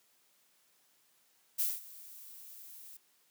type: noise with ADSR envelope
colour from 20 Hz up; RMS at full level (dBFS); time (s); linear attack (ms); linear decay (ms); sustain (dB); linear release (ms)
violet; -30; 1.58-2.97; 20; 200; -21; 4
effects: white hiss -70 dBFS RMS until 3.3 s + high-pass 150 Hz 12 dB/octave